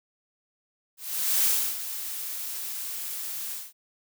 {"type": "noise with ADSR envelope", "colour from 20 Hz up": "blue", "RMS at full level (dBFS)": -22, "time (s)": [0.97, 3.73], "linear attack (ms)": 480, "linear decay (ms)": 310, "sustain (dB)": -12, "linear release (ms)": 200, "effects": []}